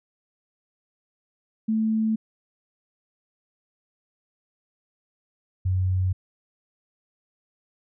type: tone pair in turn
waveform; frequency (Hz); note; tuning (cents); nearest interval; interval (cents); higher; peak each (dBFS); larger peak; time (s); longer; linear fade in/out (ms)
sine; 220 / 92.77; A3 / F#2; 0 / +5; octave + minor third; 1495; first; -20; neither; 1.68-2.16 / 5.65-6.13; neither; 10
effects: none